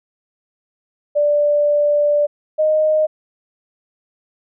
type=tone pair in turn; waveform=sine; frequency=587.3 / 619 Hz; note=D5 / D#5; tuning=0 / -9 cents; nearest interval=minor second; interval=91 cents; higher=second; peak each=-12 / -12 dBFS; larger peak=neither; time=1.15-2.27 / 2.58-3.07 s; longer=first; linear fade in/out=20 ms; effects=none